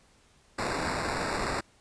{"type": "noise with sample-and-hold", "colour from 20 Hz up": "white", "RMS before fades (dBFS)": -31, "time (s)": [0.58, 1.61], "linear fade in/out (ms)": 10, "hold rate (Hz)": 3150, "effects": ["pink hiss -62 dBFS RMS until 1.8 s", "resampled to 22050 Hz"]}